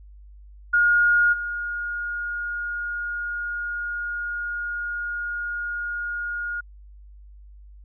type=tone with level steps; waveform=sine; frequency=1429 Hz; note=F6; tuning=39 cents sharp; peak=-15 / -26 dBFS; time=0.73-6.61 s; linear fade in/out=10 ms; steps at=1.32 s; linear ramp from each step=20 ms; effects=added 50 Hz sine -43 dBFS peak until 7.84 s